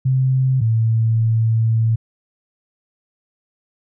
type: tone pair in turn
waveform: sine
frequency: 130.81 / 112.67 Hz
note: C3 / A2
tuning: 0 / +42 cents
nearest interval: minor third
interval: 258 cents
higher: first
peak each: -13 dBFS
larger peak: neither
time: 0.05-0.61 / 0.61-1.96 s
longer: second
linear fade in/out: 10 ms
effects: none